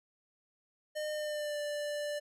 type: tone with pitch glide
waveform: square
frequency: 608 to 589 Hz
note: D#5 to D5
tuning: -40 to +5 cents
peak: -35 dBFS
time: 0.95-2.2 s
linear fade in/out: 20 ms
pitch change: -55 cents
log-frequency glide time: 1.11-1.59 s
effects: low-pass 12000 Hz 12 dB/octave